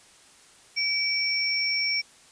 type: tone pair together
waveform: sine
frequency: 2300 / 5470 Hz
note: D7 / F8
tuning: -37 / -37 cents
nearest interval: octave + minor third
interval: 1500 cents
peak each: -26 dBFS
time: 0.76-2.02 s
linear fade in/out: 20 ms
effects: white hiss -54 dBFS RMS until 2.31 s + resampled to 22050 Hz

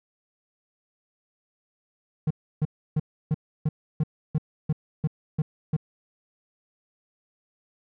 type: tone bursts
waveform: triangle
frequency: 153.7 Hz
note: D#3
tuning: 21 cents flat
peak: -18 dBFS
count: 11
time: 2.27-5.766 s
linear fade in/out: 5 ms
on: 36 ms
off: 310 ms
effects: none

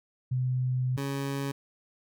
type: tone pair in turn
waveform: sine / 20% pulse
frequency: 127.3 / 138.64 Hz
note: C3 / C#3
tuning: -47 / +1 cents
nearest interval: minor second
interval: 148 cents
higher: second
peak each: -25 / -25 dBFS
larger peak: neither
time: 0.31-0.97 / 0.97-1.52 s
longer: first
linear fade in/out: 10 ms
effects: none

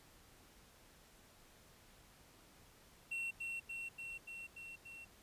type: tone with echo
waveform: triangle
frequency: 2720 Hz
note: F7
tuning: 46 cents flat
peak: -37 dBFS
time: 3.11-3.31 s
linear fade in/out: 10 ms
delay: 290 ms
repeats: 6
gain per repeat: -2 dB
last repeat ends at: 5.05 s
effects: pink hiss -64 dBFS RMS until 5.22 s + resampled to 32000 Hz

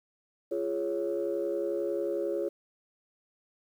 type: chord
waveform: sine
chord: Db major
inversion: first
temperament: equal with one note detuned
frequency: 344.2 / 415.3 / 554.4 Hz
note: F4 / Ab4 / Db5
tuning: -25 / 0 / 0 cents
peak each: -32 dBFS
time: 0.51-2.49 s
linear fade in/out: 10 ms
effects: tanh soft clip ceiling -21 dBFS + 10-bit

